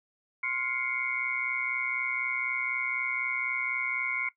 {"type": "tone cluster", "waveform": "sine", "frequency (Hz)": [1051, 1414, 2108, 2232], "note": ["C6", "F6", "C7", "C#7"], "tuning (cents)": [7, 21, 12, 11], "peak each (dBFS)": [-40, -40, -33, -31], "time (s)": [0.43, 4.29], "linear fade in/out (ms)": 5, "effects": ["noise-tail reverb RT60 0.1 s tail -17 dB re dry"]}